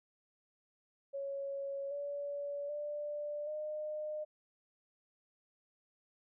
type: tone with pitch steps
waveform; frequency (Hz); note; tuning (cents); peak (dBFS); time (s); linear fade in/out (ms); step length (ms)
sine; 554.4 / 572 / 590.1 / 608.8; C#5 / D5 / D5 / D#5; 0 / -46 / +8 / -38; -37; 1.13-4.25; 20; 780
effects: none